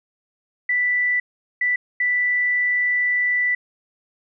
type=tone bursts at uneven times; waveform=sine; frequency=1975.5 Hz; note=B6; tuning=in tune; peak=-17 dBFS; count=3; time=0.69-1.2 / 1.61-1.76 / 2-3.55 s; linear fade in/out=5 ms; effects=none